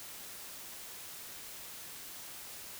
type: silence
effects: white hiss -47 dBFS RMS until 2.79 s